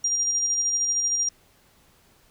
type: tone with tremolo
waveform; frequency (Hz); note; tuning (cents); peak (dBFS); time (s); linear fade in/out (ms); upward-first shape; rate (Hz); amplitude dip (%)
sine; 5700; F8; +34; -20; 0.04-1.29; 5; square; 13; 30
effects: pink hiss -59 dBFS RMS until 2.3 s